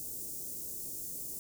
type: band-stop noise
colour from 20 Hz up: white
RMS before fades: -41 dBFS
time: 0-1.39 s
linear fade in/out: 0 ms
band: 480 to 6700 Hz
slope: 24 dB/octave
effects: none